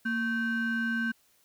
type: ring-modulated tone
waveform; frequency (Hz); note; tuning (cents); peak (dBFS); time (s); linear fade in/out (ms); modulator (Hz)
triangle; 659.3; E5; 0; -22; 0.05-1.12; 10; 890
effects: white hiss -66 dBFS RMS until 1.44 s